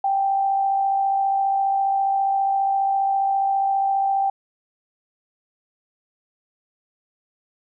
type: tone with amplitude modulation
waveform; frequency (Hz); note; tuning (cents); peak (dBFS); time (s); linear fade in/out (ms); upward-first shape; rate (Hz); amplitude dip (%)
sine; 784; G5; 0; -16; 0.04-4.3; 5; sine; 54.8; 35
effects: none